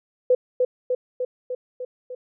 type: tone with echo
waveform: sine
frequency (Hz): 503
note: B4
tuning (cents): +32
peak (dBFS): -13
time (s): 0.3-0.35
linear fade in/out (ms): 5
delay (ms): 300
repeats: 6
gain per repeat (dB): -3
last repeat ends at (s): 2.15
effects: none